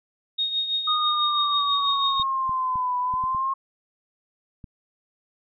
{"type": "tone with tremolo", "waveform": "sine", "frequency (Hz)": 3723, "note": "A#7", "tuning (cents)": -3, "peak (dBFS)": -20, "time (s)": [0.38, 2.23], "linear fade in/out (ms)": 10, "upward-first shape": "triangle", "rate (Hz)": 6.1, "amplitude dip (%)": 65}
{"type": "linear two-way sweep", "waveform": "sine", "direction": "down then up", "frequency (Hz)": [1244.5, 987.8, 1080], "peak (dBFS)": -22, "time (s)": [0.87, 3.54], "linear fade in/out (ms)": 10, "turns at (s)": 2.98}
{"type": "clicks", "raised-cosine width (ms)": 5, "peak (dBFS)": -28, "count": 7, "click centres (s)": [2.198, 2.494, 2.757, 3.139, 3.239, 3.348, 4.642]}
{"effects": []}